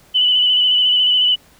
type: tone with vibrato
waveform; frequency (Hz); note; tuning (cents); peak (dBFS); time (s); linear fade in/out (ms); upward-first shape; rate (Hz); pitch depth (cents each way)
sine; 2989; F#7; +17; -11; 0.14-1.36; 20; square; 14; 23
effects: pink hiss -50 dBFS RMS until 1.59 s